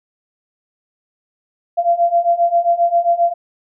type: beating tone pair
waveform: sine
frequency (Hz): 683 / 690.5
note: F5 / F5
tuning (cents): -39 / -20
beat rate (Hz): 7.5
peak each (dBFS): -16 / -14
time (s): 1.77-3.34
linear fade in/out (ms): 20
effects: none